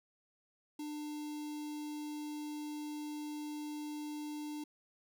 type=tone with notch filter; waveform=square; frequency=300 Hz; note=D4; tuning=37 cents sharp; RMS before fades=-42 dBFS; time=0.79-4.64 s; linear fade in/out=5 ms; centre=1600 Hz; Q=0.93; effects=none